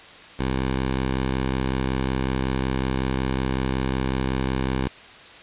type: tone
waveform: 10% pulse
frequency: 65.41 Hz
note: C2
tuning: in tune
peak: -14 dBFS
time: 0.39-4.88 s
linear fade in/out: 5 ms
effects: white hiss -44 dBFS RMS until 5.42 s + resampled to 8000 Hz